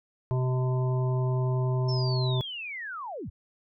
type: harmonic tone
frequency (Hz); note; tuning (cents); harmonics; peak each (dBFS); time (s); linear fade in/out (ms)
127.8; C3; -40; 1 / 3 / 5 / 7 / 8; -24 / -34 / -38 / -41 / -42; 0.31-2.41; 0
type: linear sweep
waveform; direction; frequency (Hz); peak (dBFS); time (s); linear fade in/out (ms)
sine; down; 5410 to 39.59; -34; 1.88-3.3; 10
effects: none